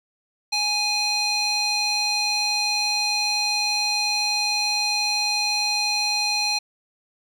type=tone with band-pass filter; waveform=square; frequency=830.6 Hz; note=G#5; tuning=in tune; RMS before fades=-23 dBFS; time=0.52-6.59 s; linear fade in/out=10 ms; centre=4100 Hz; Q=2.1; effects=none